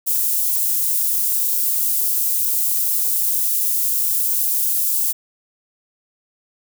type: high-pass noise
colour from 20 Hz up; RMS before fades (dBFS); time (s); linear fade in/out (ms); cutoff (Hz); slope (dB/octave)
white; -19; 0.06-5.13; 20; 11000; 12
effects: none